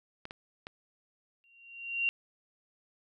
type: clicks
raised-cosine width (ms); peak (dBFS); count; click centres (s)
0.3; -25; 3; 0.254 / 0.309 / 0.669
type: tone with exponential growth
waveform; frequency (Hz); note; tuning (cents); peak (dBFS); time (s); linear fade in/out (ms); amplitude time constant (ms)
sine; 2760; F7; -21; -24; 1.44-2.09; 0; 140
effects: none